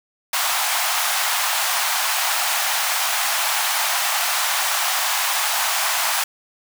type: high-pass noise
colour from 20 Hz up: pink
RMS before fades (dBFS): -21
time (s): 0.33-6.24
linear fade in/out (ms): 5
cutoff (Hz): 700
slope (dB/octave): 48
effects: none